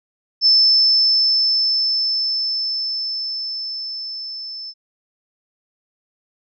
sine tone with level ramp, 5274 Hz, E8, in tune, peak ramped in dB -9 to -29 dBFS, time 0.41-4.74 s, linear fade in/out 50 ms, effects none

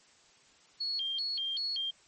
sine tone with vibrato, 3729 Hz, A#7, in tune, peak -31 dBFS, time 0.8-1.91 s, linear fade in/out 10 ms, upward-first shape square, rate 2.6 Hz, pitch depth 270 cents each way, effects white hiss -62 dBFS RMS until 2.07 s + MP3 32 kbps

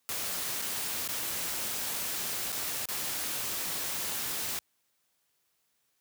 white noise with dropouts, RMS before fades -34 dBFS, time 0.09-4.59 s, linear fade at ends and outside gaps 0 ms, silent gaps 0.617-0.622 / 1.076-1.088 / 2.521-2.526 / 2.856-2.887 s, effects white hiss -75 dBFS RMS until 6 s + high-pass 60 Hz 12 dB/octave

